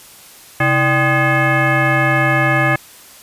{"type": "tone with frequency modulation", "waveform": "sine", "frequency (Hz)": 781, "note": "G5", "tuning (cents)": -7, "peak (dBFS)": -11, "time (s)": [0.6, 2.76], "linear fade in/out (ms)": 5, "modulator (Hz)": 457, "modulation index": 3.1, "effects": ["white hiss -41 dBFS RMS until 3.22 s", "resampled to 32000 Hz"]}